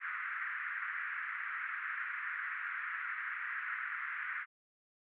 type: band-pass noise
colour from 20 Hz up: white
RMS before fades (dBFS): -40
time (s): 0-4.46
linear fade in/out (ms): 50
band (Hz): 1300 to 2000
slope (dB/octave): 48
effects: none